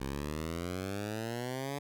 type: exponential sweep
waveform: 10% pulse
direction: up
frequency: 66 to 144 Hz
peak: -27 dBFS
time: 0-1.79 s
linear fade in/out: 10 ms
effects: none